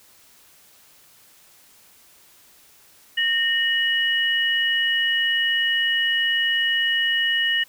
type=tone pair together; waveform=sine; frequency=1840 / 2921 Hz; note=A#6 / F#7; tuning=-23 / -23 cents; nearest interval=minor sixth; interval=800 cents; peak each=-21 dBFS; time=3.17-7.64 s; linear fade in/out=10 ms; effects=white hiss -53 dBFS RMS until 7.68 s